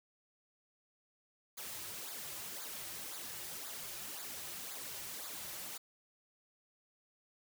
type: noise with flanger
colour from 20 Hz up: white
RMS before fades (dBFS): -45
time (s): 1.57-5.78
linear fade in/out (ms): 10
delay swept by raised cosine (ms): 0.35 to 4.45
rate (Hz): 1.9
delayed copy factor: -0.7
effects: none